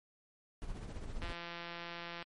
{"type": "noise with tremolo", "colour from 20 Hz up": "brown", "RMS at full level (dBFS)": -39, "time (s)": [0.62, 1.33], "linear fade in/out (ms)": 0, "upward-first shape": "triangle", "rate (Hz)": 15, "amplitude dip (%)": 60}
{"type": "click train", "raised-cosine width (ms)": 0.3, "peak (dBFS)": -28, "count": 173, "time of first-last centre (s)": [1.22, 2.226], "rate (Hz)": 171}
{"effects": ["MP3 48 kbps"]}